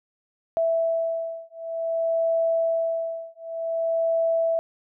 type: beating tone pair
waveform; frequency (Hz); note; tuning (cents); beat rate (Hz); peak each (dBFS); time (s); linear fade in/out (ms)
sine; 659.3 / 659.84; E5 / E5; 0 / +2; 0.54; -25; 0.57-4.59; 0
effects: none